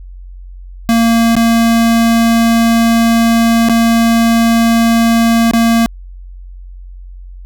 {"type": "tone with dropouts", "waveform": "square", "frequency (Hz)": 230, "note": "A#3", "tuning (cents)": -23, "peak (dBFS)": -8, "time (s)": [0.89, 5.86], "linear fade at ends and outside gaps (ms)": 0, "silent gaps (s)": [[1.353, 1.366], [3.687, 3.696], [5.511, 5.535]], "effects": ["added 45 Hz sine -28 dBFS peak until 7.45 s"]}